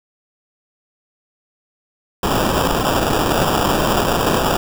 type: noise with sample-and-hold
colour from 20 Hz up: white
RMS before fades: -17 dBFS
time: 2.23-4.57 s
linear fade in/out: 2 ms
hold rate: 2100 Hz
effects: none